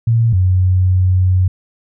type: tone pair in turn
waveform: sine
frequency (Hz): 115.1 / 92.2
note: A#2 / F#2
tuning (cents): -22 / -6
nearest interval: major third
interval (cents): 384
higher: first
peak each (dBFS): -9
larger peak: neither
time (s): 0.07-0.33 / 0.33-1.48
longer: second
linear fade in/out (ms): 5
effects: none